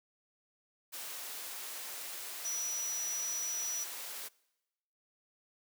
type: tone in noise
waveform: sine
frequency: 5870 Hz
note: F#8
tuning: 15 cents flat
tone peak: -34 dBFS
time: 2.44-3.85 s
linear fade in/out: 20 ms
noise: white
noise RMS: -43 dBFS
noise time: 0.92-4.29 s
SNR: +6 dB
effects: noise-tail reverb RT60 1.0 s tail -24 dB re dry + high-pass 400 Hz 12 dB/octave